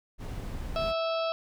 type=noise; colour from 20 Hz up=brown; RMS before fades=-36 dBFS; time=0.18-0.94 s; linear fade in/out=50 ms
type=harmonic tone; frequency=656 Hz; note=E5; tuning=9 cents flat; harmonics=1 / 2 / 4 / 5 / 6 / 7 / 8; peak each=-28 / -34 / -40 / -42 / -44 / -45 / -46 dBFS; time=0.76-1.32 s; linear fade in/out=0 ms
effects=none